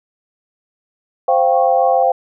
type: chord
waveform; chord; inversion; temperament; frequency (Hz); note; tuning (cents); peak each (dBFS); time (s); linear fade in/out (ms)
sine; C suspended fourth; none; just; 523.3 / 697.7 / 784.9; C5 / F5 / G5; 0 / -2 / +2; -15; 1.28-2.12; 5
type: tone with tremolo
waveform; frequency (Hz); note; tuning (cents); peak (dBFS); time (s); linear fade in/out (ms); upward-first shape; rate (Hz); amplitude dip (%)
sine; 1098; C#6; -17; -24; 1.28-2.03; 2; sine; 3.8; 65
effects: none